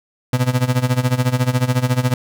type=tone with tremolo; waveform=35% pulse; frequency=125.8 Hz; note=B2; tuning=32 cents sharp; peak=-10 dBFS; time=0.33-2.14 s; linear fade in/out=2 ms; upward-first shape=sine; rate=14 Hz; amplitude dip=85%; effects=none